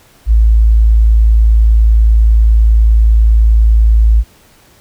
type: tone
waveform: sine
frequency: 55 Hz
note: A1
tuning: in tune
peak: -4 dBFS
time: 0.26-4.24 s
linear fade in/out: 50 ms
effects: pink hiss -46 dBFS RMS until 4.8 s